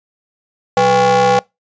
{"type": "ring-modulated tone", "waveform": "square", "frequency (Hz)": 154, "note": "D#3", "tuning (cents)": -17, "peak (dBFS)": -7, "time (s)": [0.77, 1.39], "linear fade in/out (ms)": 0, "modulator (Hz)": 649, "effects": ["noise-tail reverb RT60 0.2 s tail -24 dB re dry", "resampled to 16000 Hz"]}